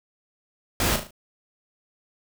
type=noise with echo; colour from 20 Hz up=pink; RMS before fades=-23 dBFS; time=0.8-0.96 s; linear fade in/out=2 ms; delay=37 ms; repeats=4; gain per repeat=-7 dB; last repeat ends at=1.108 s; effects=none